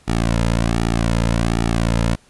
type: tone with flanger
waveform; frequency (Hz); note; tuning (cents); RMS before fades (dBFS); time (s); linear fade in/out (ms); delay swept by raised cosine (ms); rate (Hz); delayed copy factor
sawtooth; 57; A#1; -38; -18; 0.07-2.16; 20; 1.9 to 2.67; 1.3; -1
effects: pink hiss -53 dBFS RMS until 2.29 s + resampled to 24000 Hz